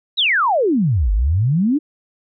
sine exponential two-way sweep, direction down then up, 4041 to 46.82 to 315.5 Hz, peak -13 dBFS, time 0.17-1.79 s, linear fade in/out 20 ms, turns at 1.12 s, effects none

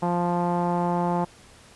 sawtooth tone with low-pass filter, 174.7 Hz, F3, 1 cent sharp, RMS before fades -24 dBFS, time 0.02-1.25 s, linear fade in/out 10 ms, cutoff 890 Hz, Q 4, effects pink hiss -51 dBFS RMS until 1.75 s + resampled to 24000 Hz

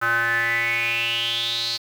square tone with band-pass filter sweep, 116.54 Hz, A#2, in tune, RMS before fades -23 dBFS, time 0.01-1.78 s, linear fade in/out 20 ms, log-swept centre 1400 to 4400 Hz, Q 8.6, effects 7-bit

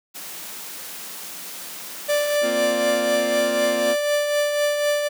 white high-pass noise, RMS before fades -35 dBFS, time 0.14-2.38 s, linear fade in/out 20 ms, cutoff 150 Hz, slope 96 dB/octave
45% pulse tone with tremolo, 587.3 Hz, D5, in tune, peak -17 dBFS, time 2.08-5.09 s, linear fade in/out 20 ms, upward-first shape triangle, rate 4 Hz, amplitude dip 45%
sawtooth chord, Bb suspended second, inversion none, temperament equal, 233.1 / 261.6 / 349.2 Hz, Bb3 / C4 / F4, 0 / 0 / 0 cents, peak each -26 dBFS, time 2.41-3.96 s, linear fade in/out 50 ms
effects none

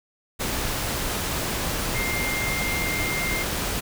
sine tone in noise, 2109 Hz, C7, 13 cents sharp, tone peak -27 dBFS, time 1.94-3.44 s, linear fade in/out 20 ms, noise pink, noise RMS -27 dBFS, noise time 0.39-3.81 s, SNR -3 dB, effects none

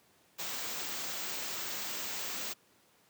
white band-stop noise, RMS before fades -38 dBFS, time 0.38-2.54 s, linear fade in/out 20 ms, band 8300 to 14000 Hz, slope 96 dB/octave, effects pink hiss -66 dBFS RMS until 3.09 s + high-pass 150 Hz 12 dB/octave

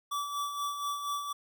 square tone with tremolo, 1154 Hz, D6, 31 cents flat, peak -31 dBFS, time 0.11-1.33 s, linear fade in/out 10 ms, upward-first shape sine, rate 4.2 Hz, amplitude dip 50%, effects none

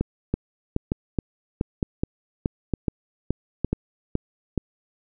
two click trains, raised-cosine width 3 ms, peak -9 / -9 dBFS, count 11 / 5, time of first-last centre 0.34-4.577 / 0.01-3.646 s, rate 2.36 / 1.1 Hz, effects none

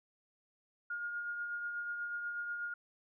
sine tone with tremolo, 1423 Hz, F6, 32 cents sharp, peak -35 dBFS, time 0.9-2.74 s, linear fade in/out 5 ms, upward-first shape triangle, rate 8.2 Hz, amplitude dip 40%, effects none

